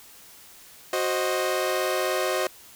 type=chord; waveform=sawtooth; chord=C diminished; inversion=second; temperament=equal with one note detuned; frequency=370 / 526.6 / 622.3 Hz; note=Gb4 / C5 / Eb5; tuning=0 / +11 / 0 cents; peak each=-24 dBFS; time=0.93-2.47 s; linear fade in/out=2 ms; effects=white hiss -49 dBFS RMS until 2.75 s